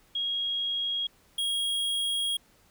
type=tone pair in turn; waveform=sine / square; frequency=3284 / 3284 Hz; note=G#7 / G#7; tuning=-20 / -20 cents; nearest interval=unison; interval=0 cents; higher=neither; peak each=-27 dBFS; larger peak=neither; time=0.15-1.07 / 1.38-2.37 s; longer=second; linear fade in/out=5 ms; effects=pink hiss -62 dBFS RMS until 2.7 s